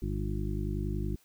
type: harmonic tone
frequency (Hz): 50.7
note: G#1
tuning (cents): -41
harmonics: 1 / 2 / 3 / 4 / 6 / 7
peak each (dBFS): -33 / -36 / -38 / -39 / -41 / -41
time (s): 0.02-1.16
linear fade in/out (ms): 5
effects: white hiss -65 dBFS RMS until 1.24 s